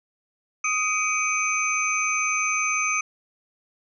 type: tone cluster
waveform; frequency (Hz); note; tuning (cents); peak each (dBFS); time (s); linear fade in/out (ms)
sine; 1249 / 2293 / 2491 / 6140; D#6 / D7 / D#7 / G8; +6 / -42 / +1 / -37; -27; 0.64-3.01; 5
effects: none